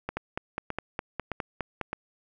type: two click trains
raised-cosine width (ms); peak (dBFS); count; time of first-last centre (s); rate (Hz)
0.5; -15 / -16; 9 / 4; 0.17-1.813 / 0.09-1.93; 4.87 / 1.63
effects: none